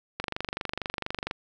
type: click train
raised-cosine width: 0.3 ms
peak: -14 dBFS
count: 28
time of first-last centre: 0.2-1.311 s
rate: 24.3 Hz
effects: none